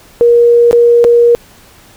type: tone with dropouts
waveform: sine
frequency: 473.8 Hz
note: A#4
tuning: 28 cents sharp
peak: -3 dBFS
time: 0.21-1.35 s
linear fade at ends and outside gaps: 0 ms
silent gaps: 0.711-0.729 / 1.042-1.048 s
effects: pink hiss -41 dBFS RMS until 1.96 s